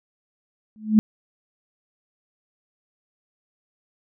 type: tone with exponential growth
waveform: sine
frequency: 215.7 Hz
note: A3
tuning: 34 cents flat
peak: -8 dBFS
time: 0.76-0.99 s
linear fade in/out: 0 ms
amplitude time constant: 49 ms
effects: none